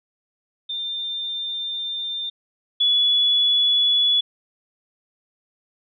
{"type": "tone pair in turn", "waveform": "sine", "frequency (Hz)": [3596, 3411], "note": ["A7", "G#7"], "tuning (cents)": [37, 46], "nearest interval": "minor second", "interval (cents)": 91, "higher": "first", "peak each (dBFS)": [-25, -15], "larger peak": "second", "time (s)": [[0.69, 2.3], [2.8, 4.21]], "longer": "first", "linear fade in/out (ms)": 10, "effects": []}